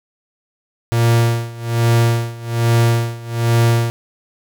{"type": "tone with tremolo", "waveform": "45% pulse", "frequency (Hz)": 116.8, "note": "A#2", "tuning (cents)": 4, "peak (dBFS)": -10, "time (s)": [0.92, 3.9], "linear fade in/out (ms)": 0, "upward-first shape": "sine", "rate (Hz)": 1.2, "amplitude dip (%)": 90, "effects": []}